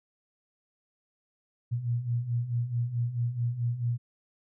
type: beating tone pair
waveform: sine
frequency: 116.54 / 121.14 Hz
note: A#2 / B2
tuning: 0 / -33 cents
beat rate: 4.6 Hz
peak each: -33 / -28 dBFS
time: 1.71-3.98 s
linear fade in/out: 20 ms
effects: none